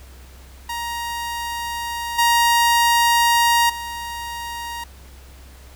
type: tone with level steps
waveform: sawtooth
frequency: 940 Hz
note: A#5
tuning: 14 cents sharp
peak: -21 / -10 / -24 dBFS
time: 0.69-4.84 s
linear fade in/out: 5 ms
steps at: 2.18 / 3.69 s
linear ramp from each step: 10 ms
effects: added 65 Hz sine -41 dBFS peak until 5.75 s + pink hiss -48 dBFS RMS until 5.75 s